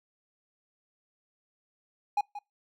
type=tone with echo; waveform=triangle; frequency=823 Hz; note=G#5; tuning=16 cents flat; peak=-21 dBFS; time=2.17-2.21 s; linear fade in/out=5 ms; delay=180 ms; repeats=1; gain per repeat=-13 dB; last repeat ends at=2.39 s; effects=noise-tail reverb RT60 0.2 s tail -26 dB re dry